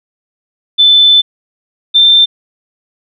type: tone pair in turn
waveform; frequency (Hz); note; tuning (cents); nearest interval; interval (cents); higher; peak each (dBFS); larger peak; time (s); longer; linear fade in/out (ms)
sine; 3520 / 3571; A7 / A7; 0 / +25; unison; 25; second; -3; neither; 0.78-1.22 / 1.94-2.26; first; 20
effects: none